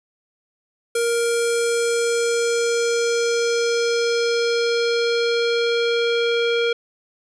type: tone with low-pass filter sweep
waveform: square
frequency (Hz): 468.5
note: A#4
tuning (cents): +9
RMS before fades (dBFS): -20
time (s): 0.95-6.73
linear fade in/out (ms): 5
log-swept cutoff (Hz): 10000 to 3200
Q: 2.5
effects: none